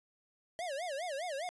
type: tone with vibrato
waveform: square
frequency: 627 Hz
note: D#5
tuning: 13 cents sharp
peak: -37 dBFS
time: 0.59-1.49 s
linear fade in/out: 0 ms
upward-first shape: sine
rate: 4.9 Hz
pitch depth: 270 cents each way
effects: resampled to 24000 Hz + 13-bit